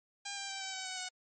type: tone with pitch steps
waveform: 5% pulse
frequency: 802 / 791 / 780.1 / 769.3 / 758.7 / 748.3 / 738 Hz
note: G5 / G5 / G5 / G5 / F#5 / F#5 / F#5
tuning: +39 / +15 / -9 / -33 / +43 / +19 / -5 cents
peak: -26 dBFS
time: 0.25-1.09 s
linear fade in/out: 10 ms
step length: 120 ms
effects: MP3 32 kbps